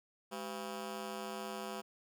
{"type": "ring-modulated tone", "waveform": "15% pulse", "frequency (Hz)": 298, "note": "D4", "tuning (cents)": 25, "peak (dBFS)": -31, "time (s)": [0.31, 1.82], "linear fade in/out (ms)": 20, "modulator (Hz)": 87.9, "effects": []}